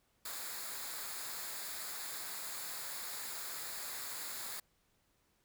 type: noise with comb filter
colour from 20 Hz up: white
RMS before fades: -43 dBFS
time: 0.25-4.6 s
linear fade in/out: 5 ms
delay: 0.34 ms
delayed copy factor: -0.6
effects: pink hiss -75 dBFS RMS until 5.44 s